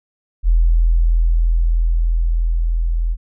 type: tone with level ramp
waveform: sine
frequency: 41.58 Hz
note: E1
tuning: 16 cents sharp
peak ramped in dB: -9 to -15 dBFS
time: 0.43-3.17 s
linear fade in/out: 50 ms
effects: none